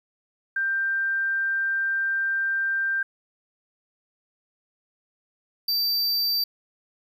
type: tone pair in turn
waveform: sine / square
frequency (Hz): 1575 / 4660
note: G6 / D8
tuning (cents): +8 / -14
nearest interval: octave + perfect fifth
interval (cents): 1878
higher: second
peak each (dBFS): -22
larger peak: neither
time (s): 0.56-3.03 / 5.68-6.44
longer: first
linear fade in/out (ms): 5
effects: 10-bit